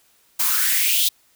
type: noise with high-pass filter sweep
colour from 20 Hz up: blue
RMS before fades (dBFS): -19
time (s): 0.39-1.09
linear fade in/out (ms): 10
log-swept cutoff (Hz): 960 to 3700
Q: 4.5
effects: white hiss -59 dBFS RMS until 1.35 s